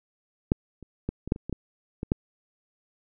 clicks, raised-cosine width 3 ms, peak -7 / -30 / -15 / -22 / -8 / -26 / -20 / -16 / -18 / -9 dBFS, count 10, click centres 0.519 / 0.827 / 1.09 / 1.276 / 1.321 / 1.361 / 1.496 / 1.527 / 2.031 / 2.119 s, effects none

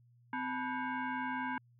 sine tone with frequency modulation, 360.6 Hz, F#4, 45 cents flat, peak -34 dBFS, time 0.33-1.58 s, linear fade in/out 2 ms, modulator 617 Hz, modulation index 2.4, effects added 120 Hz sine -62 dBFS peak until 1.79 s

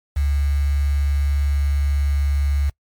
sine tone with quantisation, 70.9 Hz, C#2, 40 cents sharp, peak -16 dBFS, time 0.16-2.7 s, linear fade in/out 10 ms, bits 6, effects noise-tail reverb RT60 0.1 s tail -24 dB re dry + MP3 96 kbps

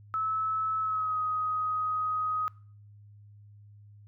sine tone with pitch glide, 1300 to 1255.7 Hz, E6 to D#6, -24 to +15 cents, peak -27 dBFS, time 0.14-2.48 s, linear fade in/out 0 ms, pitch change -61 cents, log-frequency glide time 0.8-1.19 s, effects noise-tail reverb RT60 0.5 s tail -23 dB re dry + added 103 Hz sine -50 dBFS peak until 4.07 s

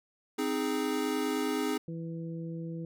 square chord, Ab major, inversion first, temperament equal, 261.6 / 311.1 / 415.3 Hz, C4 / Eb4 / Ab4, 0 / 0 / 0 cents, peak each -34 dBFS, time 0.38-1.78 s, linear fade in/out 10 ms
harmonic tone, 165.3 Hz, E3, 5 cents sharp, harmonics 1 / 2 / 3, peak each -36 / -42 / -46 dBFS, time 1.88-2.85 s, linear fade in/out 2 ms
effects none

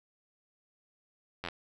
slowing click train, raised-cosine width 0.3 ms, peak -20 dBFS, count 5, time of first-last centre 1.44-1.486 s, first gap 11 ms, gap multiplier 1.03, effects none

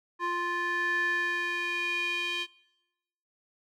square tone with band-pass filter sweep, 349.2 Hz, F4, in tune, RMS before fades -30 dBFS, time 0.19-2.47 s, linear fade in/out 50 ms, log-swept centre 1300 to 2900 Hz, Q 4.8, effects noise-tail reverb RT60 1.0 s tail -23 dB re dry

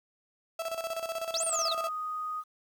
35% pulse tone with tremolo, 659.3 Hz, E5, in tune, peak -29 dBFS, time 0.59-1.89 s, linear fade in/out 5 ms, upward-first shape square, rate 16 Hz, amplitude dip 65%
sine linear two-way sweep, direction up then down, 3262 to 9397 to 3557 Hz, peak -29 dBFS, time 1.34-1.73 s, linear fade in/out 2 ms, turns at 1.44 s
sine tone, 1244.5 Hz, D#6, in tune, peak -32 dBFS, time 1.49-2.44 s, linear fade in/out 50 ms
effects 10-bit

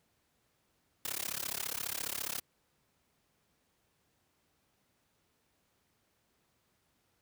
white noise with amplitude modulation, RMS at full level -34 dBFS, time 1.05-2.4 s, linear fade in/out 2 ms, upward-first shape sine, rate 34.6 Hz, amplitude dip 100%, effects pink hiss -75 dBFS RMS until 7.21 s + high-pass 60 Hz 12 dB/octave

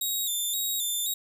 10% pulse tone with vibrato, 3671 Hz, A#7, 27 cents flat, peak -20 dBFS, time 0.01-1.14 s, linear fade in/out 5 ms, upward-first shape square, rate 1.9 Hz, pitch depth 58 cents each way, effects none

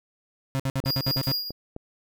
35% pulse tone bursts, 134.3 Hz, C3, 46 cents sharp, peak -22 dBFS, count 8, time 0.55-1.317 s, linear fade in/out 0 ms, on 46 ms, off 57 ms
clicks, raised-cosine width 2 ms, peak -22 dBFS, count 6, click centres 0.84 / 1.082 / 1.162 / 1.287 / 1.506 / 1.764 s
square tone with tremolo, 4846 Hz, D#8, 47 cents flat, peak -24 dBFS, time 0.85-1.52 s, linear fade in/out 50 ms, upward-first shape triangle, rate 4.6 Hz, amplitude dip 70%
blue noise with exponential decay, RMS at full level -36 dBFS, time 1.23-1.46 s, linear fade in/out 0 ms, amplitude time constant 50 ms
effects none

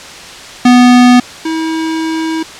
square tone pair in turn, 246.9 / 321.7 Hz, B3 / E4, 0 / -42 cents, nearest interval perfect fourth, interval 458 cents, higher second, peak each -3 / -14 dBFS, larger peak first, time 0.65-1.2 / 1.45-2.43 s, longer second, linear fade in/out 5 ms, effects white hiss -29 dBFS RMS until 2.59 s + low-pass 6000 Hz 12 dB/octave

